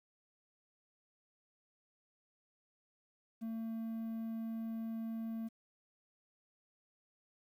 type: tone with quantisation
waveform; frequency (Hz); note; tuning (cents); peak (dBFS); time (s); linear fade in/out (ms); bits
triangle; 225.4; A3; +42; -36; 3.41-5.49; 20; 11
effects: none